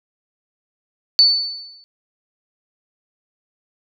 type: tone with exponential decay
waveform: sine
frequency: 4493 Hz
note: C#8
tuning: 23 cents sharp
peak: -6 dBFS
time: 1.19-1.84 s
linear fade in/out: 0 ms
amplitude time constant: 140 ms
effects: none